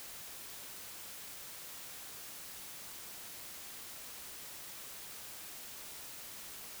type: silence
effects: white hiss -48 dBFS RMS until 6.8 s